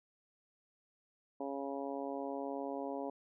harmonic tone, 138.59 Hz, C#3, in tune, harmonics 2 / 3 / 4 / 5 / 6 / 7, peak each -42 / -44 / -43 / -45 / -48 / -49 dBFS, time 1.4-3.1 s, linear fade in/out 5 ms, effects none

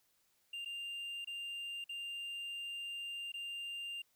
triangle tone with dropouts, 2794 Hz, F7, in tune, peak -39 dBFS, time 0.53-4.02 s, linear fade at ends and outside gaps 5 ms, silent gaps 0.649-0.657 / 1.247-1.272 / 1.842-1.892 / 3.32-3.339 s, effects white hiss -75 dBFS RMS until 4.15 s

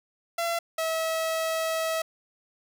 sawtooth tone pair in turn, 678 / 646.4 Hz, E5 / E5, +49 / -34 cents, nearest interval minor second, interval 83 cents, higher first, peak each -22 dBFS, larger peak neither, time 0.38-0.59 / 0.78-2.02 s, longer second, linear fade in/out 5 ms, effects none

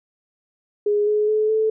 sine tone with pitch steps, 414.6 / 422.1 / 429.7 / 437.5 Hz, G#4 / G#4 / A4 / A4, -3 / +28 / -41 / -10 cents, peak -16 dBFS, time 0.86-1.7 s, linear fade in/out 5 ms, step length 210 ms, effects none

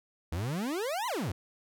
40% pulse exponential two-way sweep, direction up then down, 74.9 to 1052 to 74.9 Hz, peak -30 dBFS, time 0.32-1.32 s, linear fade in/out 5 ms, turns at 1.07 s, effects none

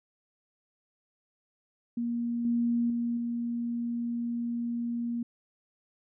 sine tone with level steps, 236.3 Hz, A#3, 24 cents sharp, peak -28 / -24 / -27 / -29 dBFS, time 1.97-5.23 s, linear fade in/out 5 ms, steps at 2.45 / 2.9 / 3.17 s, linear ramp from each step 2 ms, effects none

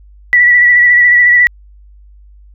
sine tone with vibrato, 1950 Hz, B6, 23 cents flat, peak -4 dBFS, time 0.33-1.47 s, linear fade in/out 0 ms, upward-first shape sine, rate 14 Hz, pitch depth 28 cents each way, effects added 50 Hz sine -37 dBFS peak until 2.54 s

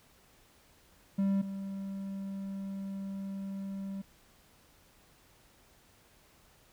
triangle tone pair in turn, 196 / 195.31 Hz, G3 / G3, 0 / -6 cents, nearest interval unison, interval 6 cents, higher first, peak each -24 / -34 dBFS, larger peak first, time 1.18-1.42 / 1.42-4.02 s, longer second, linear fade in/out 10 ms, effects pink hiss -63 dBFS RMS until 6.72 s

